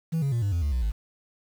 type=tone with pitch steps; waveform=sine; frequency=163 / 138.66 / 117.95 / 100.34 / 85.35 / 72.61 / 61.77 / 52.54 Hz; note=E3 / C#3 / A#2 / G2 / F2 / D2 / B1 / G#1; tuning=-19 / +1 / +21 / +41 / -39 / -19 / +1 / +21 cents; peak=-20 dBFS; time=0.12-0.92 s; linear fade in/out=20 ms; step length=100 ms; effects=tanh soft clip ceiling -22 dBFS + 8-bit